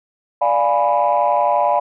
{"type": "chord", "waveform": "sine", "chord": "D diminished seventh", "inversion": "none", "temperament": "equal", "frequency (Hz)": [587.3, 698.5, 830.6, 987.8], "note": ["D5", "F5", "Ab5", "Cb6"], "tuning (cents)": [0, 0, 0, 0], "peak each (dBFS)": -18, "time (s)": [0.41, 1.8], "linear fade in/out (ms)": 10, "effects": ["tanh soft clip ceiling -6 dBFS"]}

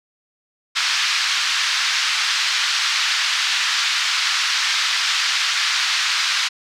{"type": "band-pass noise", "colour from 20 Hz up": "white", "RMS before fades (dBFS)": -20, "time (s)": [0.75, 6.49], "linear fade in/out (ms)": 20, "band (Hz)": [1200, 5100], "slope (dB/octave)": 24, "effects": []}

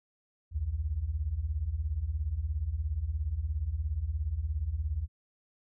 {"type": "beating tone pair", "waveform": "sine", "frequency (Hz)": [63.6, 80.6], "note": ["C2", "E2"], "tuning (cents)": [-48, -38], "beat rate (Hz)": 17, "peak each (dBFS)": [-34, -31], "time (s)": [0.51, 5.08], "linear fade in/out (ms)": 50, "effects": []}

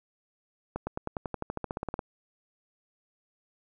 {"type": "accelerating click train", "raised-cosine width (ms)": 1, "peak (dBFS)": -18, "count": 17, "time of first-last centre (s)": [0.76, 1.992], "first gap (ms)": 110, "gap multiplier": 0.95, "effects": []}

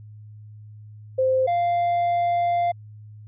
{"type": "tone pair in turn", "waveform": ["sine", "triangle"], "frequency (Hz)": [521, 695.5], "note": ["C5", "F5"], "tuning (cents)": [-7, -7], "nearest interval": "perfect fourth", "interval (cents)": 500, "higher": "second", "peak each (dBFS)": -17, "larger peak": "neither", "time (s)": [[1.18, 1.47], [1.47, 2.72]], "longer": "second", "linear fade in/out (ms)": 10, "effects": ["added 106 Hz sine -40 dBFS peak until 3.27 s", "resampled to 8000 Hz"]}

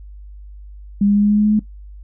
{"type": "tone with pitch steps", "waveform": "sine", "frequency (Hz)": [202.1, 203.6, 205.2, 206.7, 208.3, 209.8, 211.4, 213], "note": ["G#3", "G#3", "G#3", "G#3", "G#3", "G#3", "G#3", "G#3"], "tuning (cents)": [-47, -34, -21, -8, 5, 18, 31, 44], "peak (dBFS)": -11, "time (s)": [1.01, 1.594], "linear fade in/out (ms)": 5, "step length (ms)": 73, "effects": ["noise-tail reverb RT60 0.1 s tail -17 dB re dry", "added 50 Hz sine -34 dBFS peak until 2.03 s"]}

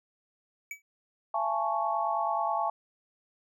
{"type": "tone with exponential decay", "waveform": "square", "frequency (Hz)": 2286, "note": "D7", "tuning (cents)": -47, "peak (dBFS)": -33, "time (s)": [0.71, 0.82], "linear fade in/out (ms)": 2, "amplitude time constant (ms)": 23}
{"type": "chord", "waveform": "sine", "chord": "A major seventh", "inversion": "second", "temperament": "equal with one note detuned", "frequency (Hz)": [676.2, 830.6, 880, 1108.7], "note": ["E5", "G#5", "A5", "C#6"], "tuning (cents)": [44, 0, 0, 0], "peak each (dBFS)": -32, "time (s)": [1.34, 2.7], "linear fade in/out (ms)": 5}
{"effects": []}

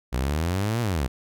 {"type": "exponential two-way sweep", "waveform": "sawtooth", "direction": "up then down", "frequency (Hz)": [59.7, 121.9, 59.7], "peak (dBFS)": -19, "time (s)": [0.12, 1.08], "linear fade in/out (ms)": 20, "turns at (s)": 0.81, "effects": []}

